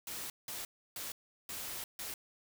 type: noise bursts at uneven times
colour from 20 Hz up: white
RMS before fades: -42 dBFS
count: 5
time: 0.07-0.3 / 0.48-0.65 / 0.96-1.12 / 1.49-1.84 / 1.99-2.14 s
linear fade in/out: 2 ms
effects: none